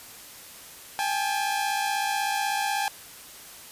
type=tone pair together; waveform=sawtooth; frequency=798.8 / 855 Hz; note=G5 / A5; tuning=+32 / -50 cents; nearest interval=minor second; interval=118 cents; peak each=-23 / -25 dBFS; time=0.99-2.88 s; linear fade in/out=0 ms; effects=white hiss -45 dBFS RMS until 3.71 s + resampled to 32000 Hz